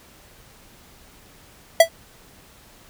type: tone with exponential decay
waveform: square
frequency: 660 Hz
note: E5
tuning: 2 cents sharp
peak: -5 dBFS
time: 1.8-1.89 s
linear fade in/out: 5 ms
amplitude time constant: 18 ms
effects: pink hiss -50 dBFS RMS until 2.89 s